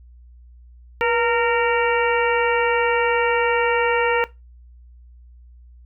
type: harmonic tone with a mistuned harmonic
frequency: 461.4 Hz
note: A#4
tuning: 18 cents flat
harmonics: 1 / 2 / 3 / 4 / 5 / 6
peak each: -20 / -23 / -25 / -26 / -27 / -28 dBFS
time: 1.01-4.24 s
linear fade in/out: 0 ms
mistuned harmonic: 1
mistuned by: +69 cents
effects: noise-tail reverb RT60 0.2 s tail -18 dB re dry + added 60 Hz sine -43 dBFS peak until 5.85 s